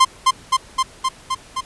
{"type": "tone with echo", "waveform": "45% pulse", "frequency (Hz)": 1046.5, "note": "C6", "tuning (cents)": 0, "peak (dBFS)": -8, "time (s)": [0, 0.05], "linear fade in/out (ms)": 10, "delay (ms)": 260, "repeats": 6, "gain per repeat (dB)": -2, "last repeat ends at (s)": 1.61, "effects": ["pink hiss -44 dBFS RMS until 1.65 s", "resampled to 24000 Hz"]}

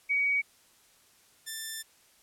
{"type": "tone pair in turn", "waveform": ["sine", "5% pulse"], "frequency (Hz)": [2258, 1775], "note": ["C#7", "A6"], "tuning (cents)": [31, 15], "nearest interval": "major third", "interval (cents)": 416, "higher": "first", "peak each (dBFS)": -24, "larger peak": "neither", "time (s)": [[0.09, 0.42], [1.46, 1.83]], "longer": "second", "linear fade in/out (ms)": 20, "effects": ["white hiss -62 dBFS RMS until 2.22 s", "low-pass 12000 Hz 12 dB/octave"]}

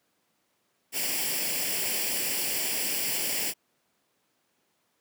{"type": "noise with comb filter", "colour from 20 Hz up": "white", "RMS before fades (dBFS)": -29, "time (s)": [0.92, 3.54], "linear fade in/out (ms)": 50, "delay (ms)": 0.39, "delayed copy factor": 0.7, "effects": ["pink hiss -72 dBFS RMS until 5 s", "high-pass 200 Hz 12 dB/octave"]}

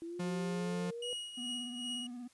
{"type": "linear sweep", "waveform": "sine", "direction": "up", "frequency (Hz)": [329.6, 493.9], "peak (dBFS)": -40, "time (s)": [0.02, 1.13], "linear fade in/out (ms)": 0}
{"type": "tone", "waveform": "45% pulse", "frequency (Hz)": 177.1, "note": "F3", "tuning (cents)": 24, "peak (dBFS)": -35, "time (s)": [0.19, 0.91], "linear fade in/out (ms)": 10}
{"type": "tone with tremolo", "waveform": "45% pulse", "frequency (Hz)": 2896, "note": "F#7", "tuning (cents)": -38, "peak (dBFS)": -36, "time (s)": [1.02, 2.07], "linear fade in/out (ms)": 5, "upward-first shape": "triangle", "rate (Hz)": 2.5, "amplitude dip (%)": 70}
{"type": "tone with vibrato", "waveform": "triangle", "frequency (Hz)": 243.8, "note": "B3", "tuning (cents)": -22, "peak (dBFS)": -40, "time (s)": [1.37, 2.28], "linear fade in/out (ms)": 10, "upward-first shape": "sine", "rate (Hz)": 17, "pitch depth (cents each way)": 41}
{"effects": ["white hiss -67 dBFS RMS until 2.33 s", "resampled to 24000 Hz"]}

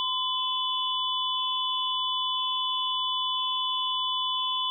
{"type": "tone cluster", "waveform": "sine", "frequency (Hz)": [1027, 3001, 3450], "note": ["C6", "F#7", "A7"], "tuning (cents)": [-33, 24, -35], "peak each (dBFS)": -30, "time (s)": [0, 4.7], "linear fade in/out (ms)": 0, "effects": []}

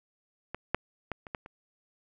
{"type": "clicks", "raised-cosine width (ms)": 0.5, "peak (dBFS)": [-20, -10, -18, -28, -19, -30], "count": 6, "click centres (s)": [0.546, 0.746, 1.117, 1.268, 1.348, 1.461], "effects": []}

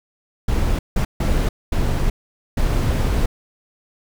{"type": "noise bursts at uneven times", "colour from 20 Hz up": "brown", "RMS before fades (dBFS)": -18, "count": 5, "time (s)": [[0.48, 0.79], [0.96, 1.05], [1.2, 1.49], [1.72, 2.1], [2.57, 3.26]], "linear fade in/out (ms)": 5, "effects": []}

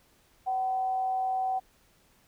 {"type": "tone with amplitude modulation", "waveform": "sine", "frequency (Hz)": 758, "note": "F#5", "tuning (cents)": 42, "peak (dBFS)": -25, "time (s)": [0.46, 1.6], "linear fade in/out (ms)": 20, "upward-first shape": "sine", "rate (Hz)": 247, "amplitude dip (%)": 25, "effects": ["pink hiss -64 dBFS RMS until 2.27 s"]}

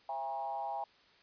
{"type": "tone with frequency modulation", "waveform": "sine", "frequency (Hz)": 810, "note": "G#5", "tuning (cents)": -43, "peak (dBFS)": -35, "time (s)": [0.09, 0.84], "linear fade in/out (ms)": 2, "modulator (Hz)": 138, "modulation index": 0.97, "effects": ["white hiss -64 dBFS RMS until 1.22 s", "resampled to 11025 Hz"]}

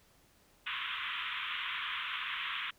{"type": "band-pass noise", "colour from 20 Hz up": "white", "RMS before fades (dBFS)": -38, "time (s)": [0.66, 2.71], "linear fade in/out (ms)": 10, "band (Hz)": [1000, 3500], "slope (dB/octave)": 96, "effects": ["pink hiss -66 dBFS RMS until 2.78 s"]}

